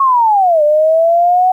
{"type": "linear two-way sweep", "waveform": "sine", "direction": "down then up", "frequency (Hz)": [1108, 590, 748], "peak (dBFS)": -7, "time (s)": [0, 1.52], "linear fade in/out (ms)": 5, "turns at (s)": 0.63, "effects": ["8-bit"]}